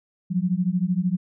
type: beating tone pair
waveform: sine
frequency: 174.61 / 187.61 Hz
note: F3 / F#3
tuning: 0 / +24 cents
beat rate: 13 Hz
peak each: -23 / -23 dBFS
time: 0.3-1.17 s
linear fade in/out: 20 ms
effects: none